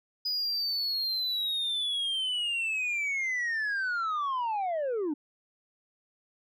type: linear sweep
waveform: sine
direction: down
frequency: 4978 to 277.2 Hz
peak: -25 dBFS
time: 0.25-5.14 s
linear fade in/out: 10 ms
effects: tanh soft clip ceiling -27 dBFS